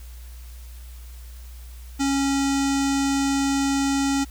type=tone with low-pass filter; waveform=square; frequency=275.5 Hz; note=C#4; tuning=11 cents flat; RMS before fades=-22 dBFS; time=1.99-4.25 s; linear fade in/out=20 ms; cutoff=7200 Hz; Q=3; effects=added 60 Hz sine -37 dBFS peak until 4.3 s + white hiss -51 dBFS RMS until 4.3 s